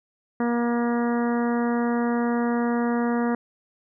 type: harmonic tone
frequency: 237.6 Hz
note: A#3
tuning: 33 cents sharp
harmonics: 1 / 2 / 3 / 4 / 5 / 6 / 7 / 8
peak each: -22 / -28 / -32 / -34 / -36 / -38 / -39 / -40 dBFS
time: 0.4-3.35 s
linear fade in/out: 2 ms
effects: none

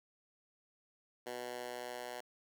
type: tone with high-pass filter sweep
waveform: 10% pulse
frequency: 123.1 Hz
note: B2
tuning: 5 cents flat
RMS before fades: -44 dBFS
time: 1.26-2.21 s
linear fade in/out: 10 ms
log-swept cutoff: 420 to 630 Hz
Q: 1.1
effects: none

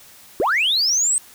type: linear sweep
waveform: sine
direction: up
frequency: 311.9 to 8420 Hz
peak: -14 dBFS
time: 0.4-1.18 s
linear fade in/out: 0 ms
effects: tanh soft clip ceiling -13 dBFS + white hiss -46 dBFS RMS until 1.34 s

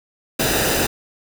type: noise with comb filter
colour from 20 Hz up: pink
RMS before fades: -19 dBFS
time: 0.39-0.87 s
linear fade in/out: 10 ms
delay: 0.91 ms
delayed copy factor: -0.55
effects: none

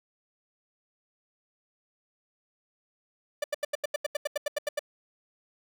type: tone bursts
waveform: 45% pulse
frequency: 587.3 Hz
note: D5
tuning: in tune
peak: -26 dBFS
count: 14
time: 3.42-4.793 s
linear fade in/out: 5 ms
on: 21 ms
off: 83 ms
effects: none

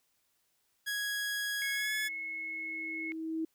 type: tone with pitch glide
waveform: sawtooth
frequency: 1661.2 to 1709.9 Hz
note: G#6 to A6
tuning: 0 to -50 cents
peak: -29 dBFS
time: 0.86-2.09 s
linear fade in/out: 20 ms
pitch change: +50 cents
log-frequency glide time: 1.72-1.94 s
type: tone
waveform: sine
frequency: 2183 Hz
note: C#7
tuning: 27 cents flat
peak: -36 dBFS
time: 1.62-3.12 s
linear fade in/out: 0 ms
type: tone with exponential growth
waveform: sine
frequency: 321.6 Hz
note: E4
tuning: 43 cents flat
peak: -30 dBFS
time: 1.74-3.45 s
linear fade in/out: 5 ms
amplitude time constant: 370 ms
effects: white hiss -75 dBFS RMS until 3.54 s

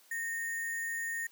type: tone with sample-and-hold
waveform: sine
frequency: 1844 Hz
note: A#6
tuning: 19 cents flat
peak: -33 dBFS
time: 0.11-1.27 s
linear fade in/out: 5 ms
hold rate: 8820 Hz
effects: white hiss -62 dBFS RMS until 1.31 s + high-pass 300 Hz 12 dB/octave

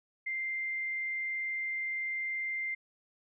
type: tone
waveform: sine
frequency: 2093 Hz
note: C7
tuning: in tune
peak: -32 dBFS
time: 0.26-2.75 s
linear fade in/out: 10 ms
effects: none

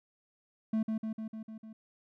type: tone with echo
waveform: triangle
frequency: 220 Hz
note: A3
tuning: in tune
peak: -25 dBFS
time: 0.73-0.83 s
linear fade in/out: 5 ms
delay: 150 ms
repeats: 6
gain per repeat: -3 dB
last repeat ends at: 1.73 s
effects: none

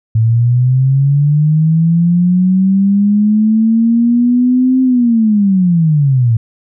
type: linear two-way sweep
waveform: sine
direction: up then down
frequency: 110 to 260.7 to 110 Hz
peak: -7 dBFS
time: 0.15-6.37 s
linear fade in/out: 5 ms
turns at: 4.82 s
effects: none

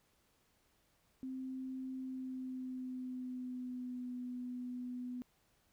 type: tone with pitch glide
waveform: sine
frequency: 260.8 to 248.3 Hz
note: C4 to B3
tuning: -5 to +9 cents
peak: -40 dBFS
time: 1.23-5.22 s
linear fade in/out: 0 ms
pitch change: -86 cents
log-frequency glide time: 1.95-4.12 s
effects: pink hiss -74 dBFS RMS until 5.72 s

